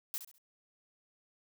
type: noise with echo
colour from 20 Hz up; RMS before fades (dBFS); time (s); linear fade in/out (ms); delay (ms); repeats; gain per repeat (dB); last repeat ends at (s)
blue; -37; 0.14-0.18; 0; 67; 3; -10; 0.381
effects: none